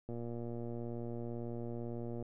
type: click train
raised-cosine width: 2 ms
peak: -30 dBFS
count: 253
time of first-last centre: 0.09-2.226 s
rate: 118 Hz
effects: none